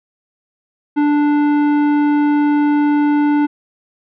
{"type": "tone with tanh clipping", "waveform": "triangle", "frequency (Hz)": 293.7, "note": "D4", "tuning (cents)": 0, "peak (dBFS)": -13, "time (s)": [0.96, 3.47], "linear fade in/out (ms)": 20, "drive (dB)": 17, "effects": []}